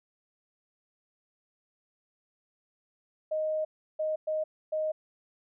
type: tone bursts at uneven times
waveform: sine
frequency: 622.3 Hz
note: D#5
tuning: in tune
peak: -27 dBFS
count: 4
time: 3.31-3.65 / 3.99-4.16 / 4.27-4.44 / 4.72-4.92 s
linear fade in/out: 10 ms
effects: none